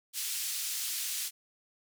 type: band-pass noise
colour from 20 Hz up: white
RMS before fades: -35 dBFS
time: 0.13-1.31 s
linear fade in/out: 50 ms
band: 2900 to 13000 Hz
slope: 12 dB/octave
effects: none